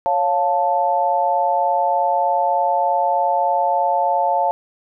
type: chord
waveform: sine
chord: Db augmented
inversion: none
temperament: equal with one note detuned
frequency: 554.4 / 703.3 / 880 Hz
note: Db5 / F5 / A5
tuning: 0 / +12 / 0 cents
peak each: -22 / -19 / -18 dBFS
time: 0.06-4.51 s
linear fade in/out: 0 ms
effects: none